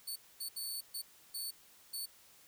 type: tone bursts at uneven times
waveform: 15% pulse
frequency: 4469 Hz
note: C#8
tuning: 13 cents sharp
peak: -32 dBFS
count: 6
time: 0.07-0.16 / 0.4-0.49 / 0.56-0.81 / 0.94-1.02 / 1.34-1.51 / 1.93-2.06 s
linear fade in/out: 10 ms
effects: white hiss -62 dBFS RMS until 2.47 s